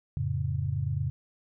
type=chord; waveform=sine; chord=F augmented; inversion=none; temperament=equal with one note detuned; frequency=88.78 / 110 / 138.59 Hz; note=F2 / A2 / C#3; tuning=+29 / 0 / 0 cents; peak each=-32 / -32 / -30 dBFS; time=0.17-1.1 s; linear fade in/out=0 ms; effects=none